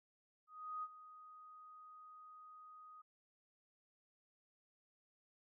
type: tone with ADSR envelope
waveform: sine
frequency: 1248 Hz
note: D#6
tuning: 5 cents sharp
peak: -40 dBFS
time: 0.47-3.02 s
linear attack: 360 ms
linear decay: 45 ms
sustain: -15 dB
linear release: 10 ms
effects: none